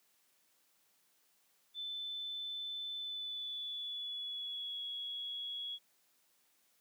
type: tone with pitch glide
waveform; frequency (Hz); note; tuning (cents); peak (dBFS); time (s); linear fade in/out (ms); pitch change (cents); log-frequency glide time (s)
sine; 3520 to 3344; A7 to G#7; 0 to +11; -39; 1.74-5.79; 50; -89; 2.97-4.83
effects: white hiss -73 dBFS RMS until 6.8 s + high-pass 150 Hz 12 dB/octave